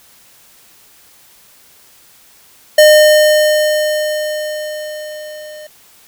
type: tone with level ramp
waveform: square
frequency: 609 Hz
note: D#5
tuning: 37 cents flat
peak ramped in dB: -3 to -31 dBFS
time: 2.78-5.67 s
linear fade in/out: 5 ms
effects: white hiss -46 dBFS RMS until 6.07 s